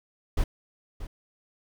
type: noise with echo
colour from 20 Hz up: brown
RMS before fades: -23 dBFS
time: 0.37-0.44 s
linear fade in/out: 5 ms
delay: 630 ms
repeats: 1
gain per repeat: -13 dB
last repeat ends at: 1.07 s
effects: none